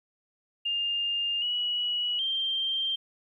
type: tone with pitch steps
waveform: sine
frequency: 2811 / 2926 / 3161 Hz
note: F7 / F#7 / G7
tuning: +11 / -20 / +14 cents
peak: -26 dBFS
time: 0.65-2.96 s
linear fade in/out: 10 ms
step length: 770 ms
effects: 11-bit